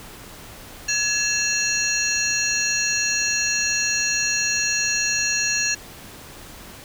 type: tone cluster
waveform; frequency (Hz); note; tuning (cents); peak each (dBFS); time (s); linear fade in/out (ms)
sine; 1688 / 2680 / 4253 / 5770 / 6630; G#6 / E7 / C8 / F#8 / G#8; +28 / +28 / +27 / -44 / -4; -26; 0.88-5.75; 10
effects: pink hiss -41 dBFS RMS until 6.84 s